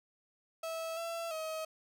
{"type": "tone with pitch steps", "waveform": "35% pulse", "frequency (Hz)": [652, 670, 634], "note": ["E5", "E5", "D#5"], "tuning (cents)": [-19, 28, 32], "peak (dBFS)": -35, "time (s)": [0.63, 1.65], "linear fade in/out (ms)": 5, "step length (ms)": 340, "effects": []}